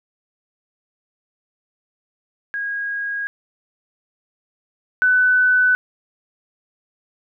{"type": "tone pair in turn", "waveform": "sine", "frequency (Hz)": [1640, 1499.9], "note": ["G#6", "F#6"], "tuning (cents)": [-22, 23], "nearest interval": "major second", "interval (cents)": 155, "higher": "first", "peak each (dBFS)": [-22, -12], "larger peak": "second", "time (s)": [[2.54, 3.27], [5.02, 5.75]], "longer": "neither", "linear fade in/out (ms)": 0, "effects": []}